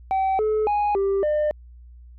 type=tone with pitch steps; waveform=sine; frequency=768 / 430.4 / 828 / 393.1 / 602 Hz; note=G5 / A4 / G#5 / G4 / D5; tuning=-36 / -38 / -5 / +5 / +43 cents; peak=-16 dBFS; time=0.11-1.51 s; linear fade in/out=0 ms; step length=280 ms; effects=tanh soft clip ceiling -18 dBFS + added 60 Hz sine -42 dBFS peak until 2.18 s